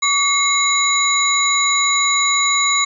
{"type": "tone cluster", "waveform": "sine", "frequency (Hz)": [1138, 2156, 3922, 6890], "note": ["C#6", "C#7", "B7", "A8"], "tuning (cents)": [45, -49, -13, -37], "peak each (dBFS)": -19, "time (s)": [0.02, 2.85], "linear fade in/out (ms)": 10, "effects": []}